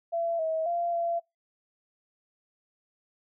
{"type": "tone with pitch steps", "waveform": "sine", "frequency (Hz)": [674, 641, 689, 681], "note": ["E5", "E5", "F5", "F5"], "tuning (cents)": [38, -49, -24, -44], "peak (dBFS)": -26, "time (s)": [0.12, 1.2], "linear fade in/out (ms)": 20, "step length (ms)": 270, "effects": ["noise-tail reverb RT60 0.2 s tail -23 dB re dry"]}